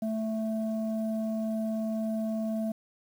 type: tone pair together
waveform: sine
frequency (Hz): 220.4 / 659.3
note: A3 / E5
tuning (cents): +3 / 0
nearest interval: octave + perfect fifth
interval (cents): 1897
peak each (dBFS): -28 / -34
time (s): 0.02-2.72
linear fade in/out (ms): 5
effects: tanh soft clip ceiling -22 dBFS + 9-bit